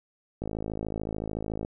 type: click train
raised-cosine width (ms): 2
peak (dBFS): -19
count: 67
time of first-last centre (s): 0.42-1.649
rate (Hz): 53.7
effects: none